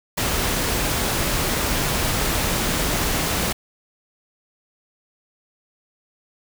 pink noise, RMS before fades -22 dBFS, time 0.17-3.53 s, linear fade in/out 10 ms, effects none

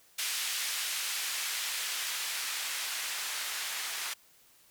blue noise with band-pass filter sweep, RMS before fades -35 dBFS, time 0.18-4.14 s, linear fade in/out 10 ms, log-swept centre 2400 to 1500 Hz, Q 0.72, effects white hiss -62 dBFS RMS until 4.7 s

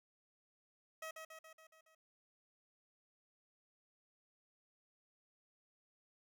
15% pulse tone with echo, 638 Hz, D#5, 43 cents sharp, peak -38 dBFS, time 1.02-1.11 s, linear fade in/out 5 ms, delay 140 ms, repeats 6, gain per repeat -4 dB, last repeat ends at 1.95 s, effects none

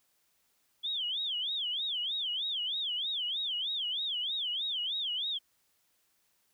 sine tone with vibrato, 3312 Hz, G#7, 5 cents flat, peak -31 dBFS, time 0.83-5.39 s, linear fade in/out 20 ms, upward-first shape sine, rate 3.2 Hz, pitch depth 240 cents each way, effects white hiss -73 dBFS RMS until 6.53 s

